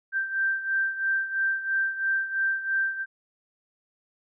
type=beating tone pair; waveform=sine; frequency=1568 / 1571 Hz; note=G6 / G6; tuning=0 / +3 cents; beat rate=3 Hz; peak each=-25 / -30 dBFS; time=0.12-3.06 s; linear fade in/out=50 ms; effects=none